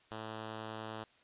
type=tone; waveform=5% pulse; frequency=110 Hz; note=A2; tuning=in tune; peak=-30 dBFS; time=0.11-1.04 s; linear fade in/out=5 ms; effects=white hiss -66 dBFS RMS until 1.23 s + resampled to 8000 Hz